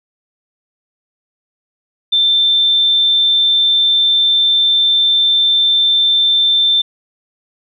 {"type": "tone", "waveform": "sine", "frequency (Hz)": 3560, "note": "A7", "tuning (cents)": 20, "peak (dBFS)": -9, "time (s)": [2.12, 6.82], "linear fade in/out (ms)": 10, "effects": []}